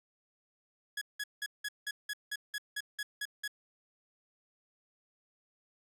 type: tone bursts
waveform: sawtooth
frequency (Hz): 1677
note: G#6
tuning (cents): +16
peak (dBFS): -31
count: 12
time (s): 0.97-3.478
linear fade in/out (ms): 5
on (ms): 44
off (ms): 180
effects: resampled to 32000 Hz